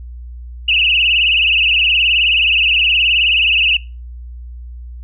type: tone with vibrato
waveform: sine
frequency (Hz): 2737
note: F7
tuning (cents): -36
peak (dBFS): -10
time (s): 0.68-3.77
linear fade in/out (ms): 5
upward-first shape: triangle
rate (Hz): 19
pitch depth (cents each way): 160
effects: noise-tail reverb RT60 0.3 s tail -21 dB re dry + added 60 Hz sine -28 dBFS peak until 5.03 s